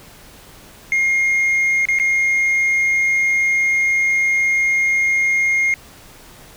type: tone with dropouts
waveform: sine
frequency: 2133 Hz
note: C7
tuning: 33 cents sharp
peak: -11 dBFS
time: 0.92-5.74 s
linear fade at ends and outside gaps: 1 ms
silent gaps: 1.854-1.886 / 1.988-1.998 s
effects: tanh soft clip ceiling -13 dBFS + pink hiss -43 dBFS RMS until 6.56 s